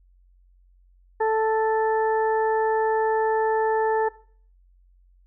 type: harmonic tone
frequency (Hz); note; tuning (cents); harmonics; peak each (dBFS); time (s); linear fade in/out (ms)
440; A4; 0; 1 / 2 / 3 / 4; -21 / -23 / -39 / -32; 1.2-4.09; 10
effects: noise-tail reverb RT60 0.5 s tail -20 dB re dry + added 45 Hz sine -54 dBFS peak until 5.26 s